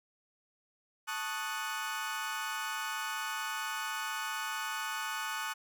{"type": "chord", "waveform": "30% pulse", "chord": "D# half-diminished seventh", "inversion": "second", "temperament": "equal", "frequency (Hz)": [880, 1108.7, 1244.5, 1480], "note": ["A5", "C#6", "D#6", "F#6"], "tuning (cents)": [0, 0, 0, 0], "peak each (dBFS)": [-38, -40, -38, -36], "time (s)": [1.07, 5.54], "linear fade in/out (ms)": 20, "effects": []}